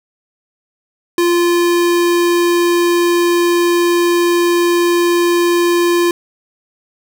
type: tone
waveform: square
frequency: 346.8 Hz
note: F4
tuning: 12 cents flat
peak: -11 dBFS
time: 1.18-6.11 s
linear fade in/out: 2 ms
effects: none